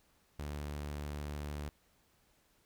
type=tone; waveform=sawtooth; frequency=73.42 Hz; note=D2; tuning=in tune; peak=-35 dBFS; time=0.39-1.69 s; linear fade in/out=0 ms; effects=pink hiss -71 dBFS RMS until 2.65 s